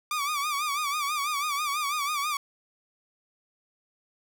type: tone with vibrato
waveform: sawtooth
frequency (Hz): 1174.7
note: D6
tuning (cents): 0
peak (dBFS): -23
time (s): 0.11-2.37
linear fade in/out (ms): 2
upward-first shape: sine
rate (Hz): 6.1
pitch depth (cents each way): 92
effects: none